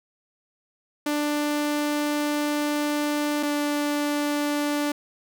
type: tone pair in turn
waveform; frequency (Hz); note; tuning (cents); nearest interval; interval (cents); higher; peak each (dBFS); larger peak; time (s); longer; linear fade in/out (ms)
sawtooth; 295.2 / 292.7; D4 / D4; +9 / -6; unison; 15; first; -19; neither; 1.06-3.43 / 3.43-4.92; first; 5
effects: none